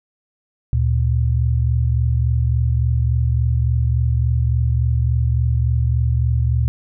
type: tone pair together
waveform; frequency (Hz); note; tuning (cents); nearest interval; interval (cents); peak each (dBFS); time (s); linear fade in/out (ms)
sine; 74.08 / 117.6; D2 / A#2; +16 / +16; minor sixth; 800; -17; 0.73-6.68; 0
effects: none